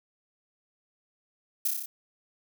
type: noise with echo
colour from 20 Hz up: violet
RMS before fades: -26 dBFS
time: 1.65-1.68 s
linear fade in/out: 5 ms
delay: 30 ms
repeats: 6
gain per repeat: -2 dB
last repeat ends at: 1.86 s
effects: none